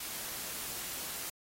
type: noise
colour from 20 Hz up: white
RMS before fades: -40 dBFS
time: 0-1.3 s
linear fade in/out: 5 ms
effects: AAC 48 kbps